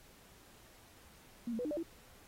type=tone with pitch steps; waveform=sine; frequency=236.9 / 223.6 / 493.4 / 303.3 / 591 / 332.4 Hz; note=A#3 / A3 / B4 / D#4 / D5 / E4; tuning=+28 / +28 / -2 / -44 / +11 / +15 cents; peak=-35 dBFS; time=1.47-1.83 s; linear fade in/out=5 ms; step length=60 ms; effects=pink hiss -61 dBFS RMS until 2.27 s + AAC 48 kbps